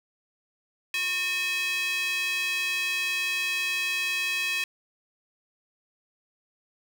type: tone with high-pass filter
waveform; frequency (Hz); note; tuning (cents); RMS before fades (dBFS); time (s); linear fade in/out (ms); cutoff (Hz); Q
square; 363; F#4; -33; -28; 0.94-4.64; 2; 2400; 4
effects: none